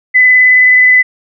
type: tone with vibrato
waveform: sine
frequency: 2008 Hz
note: B6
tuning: 28 cents sharp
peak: -3 dBFS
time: 0.14-1.03 s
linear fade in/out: 20 ms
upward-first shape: triangle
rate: 19 Hz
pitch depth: 13 cents each way
effects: none